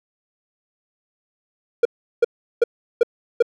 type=tone bursts; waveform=triangle; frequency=472.2 Hz; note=A#4; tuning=22 cents sharp; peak=-8 dBFS; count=5; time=1.83-3.425 s; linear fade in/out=5 ms; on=23 ms; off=370 ms; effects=none